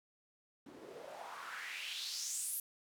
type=noise with band-pass filter sweep; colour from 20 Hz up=white; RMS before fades=-44 dBFS; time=0.66-2.6 s; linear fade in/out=2 ms; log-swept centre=260 to 12000 Hz; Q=3.3; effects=none